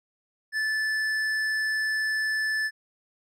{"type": "tone with tanh clipping", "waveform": "triangle", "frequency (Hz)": 1746, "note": "A6", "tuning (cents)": -14, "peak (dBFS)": -26, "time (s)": [0.52, 2.71], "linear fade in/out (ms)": 50, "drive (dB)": 14, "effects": []}